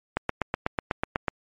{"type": "click train", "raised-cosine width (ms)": 0.5, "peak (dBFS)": -9, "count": 10, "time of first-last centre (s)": [0.17, 1.282], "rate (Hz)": 8.09, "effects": ["MP3 48 kbps"]}